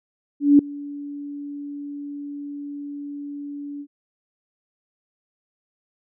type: tone with ADSR envelope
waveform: sine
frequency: 287.2 Hz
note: D4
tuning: 39 cents flat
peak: -7 dBFS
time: 0.4-3.87 s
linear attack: 190 ms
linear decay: 3 ms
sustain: -23 dB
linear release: 64 ms
effects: none